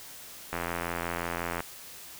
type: click train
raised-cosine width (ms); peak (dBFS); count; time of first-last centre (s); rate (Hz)
0.5; -16; 93; 0.53-1.605; 85.6
effects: white hiss -46 dBFS RMS until 2.19 s